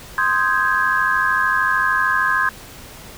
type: chord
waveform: sine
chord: Ab major seventh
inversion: first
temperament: equal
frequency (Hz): 1046.5 / 1244.5 / 1568 / 1661.2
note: C6 / Eb6 / G6 / Ab6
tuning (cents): 0 / 0 / 0 / 0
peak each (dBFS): -20 / -24 / -21 / -19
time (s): 0.18-2.49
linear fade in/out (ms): 2
effects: pink hiss -39 dBFS RMS until 3.17 s